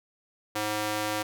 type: tone with high-pass filter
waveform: square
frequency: 106.1 Hz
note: G#2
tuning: 38 cents sharp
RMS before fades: -30 dBFS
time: 0.55-1.23 s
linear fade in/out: 10 ms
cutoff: 440 Hz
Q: 0.65
effects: none